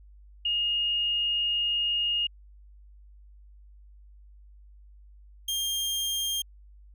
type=tone pair in turn; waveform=sine / sawtooth; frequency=2851 / 3205 Hz; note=F7 / G7; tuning=+35 / +38 cents; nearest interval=major second; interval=203 cents; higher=second; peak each=-24 dBFS; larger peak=neither; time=0.45-2.27 / 5.48-6.42 s; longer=first; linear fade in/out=5 ms; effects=added 50 Hz sine -49 dBFS peak until 6.94 s